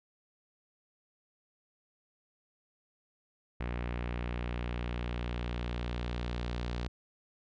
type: tone with low-pass filter sweep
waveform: sawtooth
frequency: 59.9 Hz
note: A#1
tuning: 48 cents sharp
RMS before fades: -36 dBFS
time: 3.6-6.88 s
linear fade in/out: 5 ms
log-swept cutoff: 2300 to 4300 Hz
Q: 1.7
effects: none